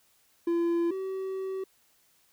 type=tone pair in turn; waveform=triangle; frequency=340 / 381.6 Hz; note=F4 / G4; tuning=-46 / -47 cents; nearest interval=major second; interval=199 cents; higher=second; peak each=-22 / -29 dBFS; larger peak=first; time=0.47-0.91 / 0.91-1.64 s; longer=second; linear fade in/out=5 ms; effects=white hiss -66 dBFS RMS until 2.32 s